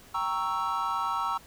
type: chord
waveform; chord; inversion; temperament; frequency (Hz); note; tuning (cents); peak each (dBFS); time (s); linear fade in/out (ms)
triangle; G diminished seventh; none; equal; 784 / 932.3 / 1108.7 / 1318.5; G5 / Bb5 / Db6 / Fb6; 0 / 0 / 0 / 0; -35 / -30 / -31 / -29; 0.14-1.38; 10
effects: pink hiss -53 dBFS RMS until 1.46 s